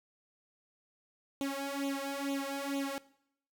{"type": "tone with flanger", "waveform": "sawtooth", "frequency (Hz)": 277.2, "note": "C#4", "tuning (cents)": 0, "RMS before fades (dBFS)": -36, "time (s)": [1.41, 2.98], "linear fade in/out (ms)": 0, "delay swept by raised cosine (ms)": [0.29, 2.39], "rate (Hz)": 2.2, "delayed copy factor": 0.9, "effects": ["noise-tail reverb RT60 0.7 s tail -20 dB re dry"]}